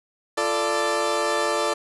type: chord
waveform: 20% pulse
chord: D minor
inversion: first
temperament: equal with one note detuned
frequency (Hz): 343.4 / 440 / 587.3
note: F4 / A4 / D5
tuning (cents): -29 / 0 / 0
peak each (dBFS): -24 / -21 / -19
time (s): 0.37-1.74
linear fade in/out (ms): 10
effects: resampled to 24000 Hz + 7-bit